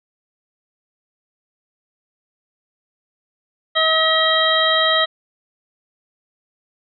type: harmonic tone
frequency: 639 Hz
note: D#5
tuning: 46 cents sharp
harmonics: 1 / 2 / 3 / 5 / 6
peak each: -20 / -20 / -20 / -20 / -20 dBFS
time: 3.75-5.06 s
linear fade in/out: 20 ms
effects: none